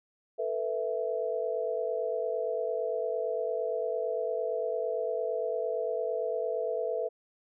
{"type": "chord", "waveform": "sine", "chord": "A suspended second", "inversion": "none", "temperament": "equal with one note detuned", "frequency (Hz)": [445.1, 493.9, 659.3], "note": ["A4", "B4", "E5"], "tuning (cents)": [20, 0, 0], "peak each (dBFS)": -33, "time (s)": [0.38, 7.09], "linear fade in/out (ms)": 20, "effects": []}